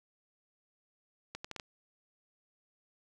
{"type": "accelerating click train", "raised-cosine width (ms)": 0.2, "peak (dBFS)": -23, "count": 5, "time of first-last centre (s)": [1.35, 1.598], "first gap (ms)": 95, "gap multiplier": 0.72, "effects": []}